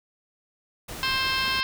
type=noise; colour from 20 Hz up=pink; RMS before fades=-37 dBFS; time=0.88-1.61 s; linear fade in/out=10 ms
type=harmonic tone; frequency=527 Hz; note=C5; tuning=12 cents sharp; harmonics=2 / 3 / 4 / 5 / 6 / 7 / 8 / 9 / 10; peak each=-30 / -30 / -34 / -30 / -31 / -36 / -32 / -39 / -34 dBFS; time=1.03-1.63 s; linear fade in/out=0 ms
effects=none